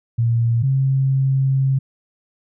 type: tone pair in turn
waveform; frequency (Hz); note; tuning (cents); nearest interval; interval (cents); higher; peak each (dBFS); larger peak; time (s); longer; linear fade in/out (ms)
sine; 116.54 / 134.4; A#2 / C3; 0 / +47; major second; 247; second; -14; neither; 0.18-0.63 / 0.63-1.79; second; 10
effects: none

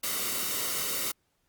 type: noise with comb filter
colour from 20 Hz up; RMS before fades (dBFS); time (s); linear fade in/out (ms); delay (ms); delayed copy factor
white; -31; 0.03-1.12; 10; 1.2; -0.6
effects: pink hiss -74 dBFS RMS until 1.48 s + Opus 48 kbps

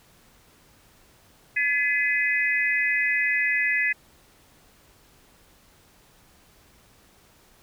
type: tone cluster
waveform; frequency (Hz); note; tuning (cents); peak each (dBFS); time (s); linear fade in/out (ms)
sine; 1712 / 2021 / 2518; A6 / B6 / D#7; -48 / +39 / +20; -26 / -23 / -27; 1.56-3.93; 10
effects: pink hiss -57 dBFS RMS until 7.62 s

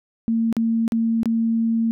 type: tone with dropouts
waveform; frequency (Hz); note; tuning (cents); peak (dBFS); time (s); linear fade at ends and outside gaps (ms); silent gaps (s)
sine; 227.5; A#3; -42; -17; 0.28-1.91; 0; 0.527-0.567 / 0.879-0.921 / 1.232-1.257
effects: none

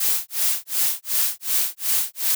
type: noise with tremolo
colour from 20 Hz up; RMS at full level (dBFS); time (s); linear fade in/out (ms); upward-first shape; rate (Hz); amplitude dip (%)
blue; -19; 0-2.35; 5; sine; 2.7; 100
effects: none

